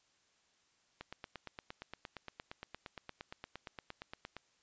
click train, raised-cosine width 0.3 ms, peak -28 dBFS, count 30, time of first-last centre 1.01-4.366 s, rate 8.64 Hz, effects white hiss -73 dBFS RMS until 4.62 s + resampled to 16000 Hz

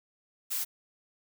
blue noise, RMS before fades -32 dBFS, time 0.5-0.65 s, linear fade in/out 20 ms, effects none

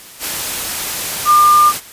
sine tone in noise, 1200 Hz, D6, 37 cents sharp, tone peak -6 dBFS, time 1.25-1.73 s, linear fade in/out 50 ms, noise white, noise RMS -21 dBFS, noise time 0.19-1.81 s, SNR +12 dB, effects white hiss -37 dBFS RMS until 1.92 s + resampled to 32000 Hz

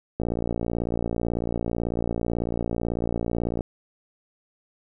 click train, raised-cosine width 2 ms, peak -13 dBFS, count 199, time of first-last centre 0.2-3.608 s, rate 58.1 Hz, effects none

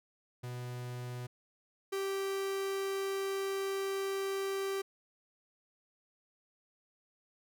45% pulse tone pair in turn, 123.47 / 390.1 Hz, B2 / G4, 0 / -8 cents, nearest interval octave + minor sixth, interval 1992 cents, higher second, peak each -39 / -33 dBFS, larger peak second, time 0.43-1.27 / 1.92-4.82 s, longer second, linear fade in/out 10 ms, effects none

